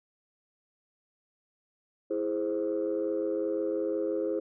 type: chord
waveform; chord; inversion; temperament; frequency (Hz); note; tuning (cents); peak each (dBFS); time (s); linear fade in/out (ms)
sine; E augmented; none; equal; 329.6 / 415.3 / 523.3; E4 / G#4 / B#4; 0 / 0 / 0; -31; 2.1-4.4; 10
effects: tanh soft clip ceiling -21 dBFS